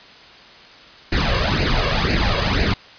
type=noise with flanger; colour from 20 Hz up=pink; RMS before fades=-18 dBFS; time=1.12-2.74 s; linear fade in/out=5 ms; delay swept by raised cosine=0.43 to 1.83 ms; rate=2 Hz; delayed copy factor=+0.65; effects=white hiss -43 dBFS RMS until 2.98 s + resampled to 11025 Hz